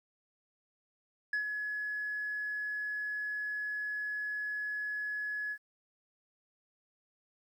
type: tone with ADSR envelope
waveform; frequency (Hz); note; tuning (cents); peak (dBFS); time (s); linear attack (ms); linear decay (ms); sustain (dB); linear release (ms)
sine; 1694; G#6; +34; -26; 1.33-5.58; 4; 99; -7; 66
effects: tanh soft clip ceiling -28 dBFS + 11-bit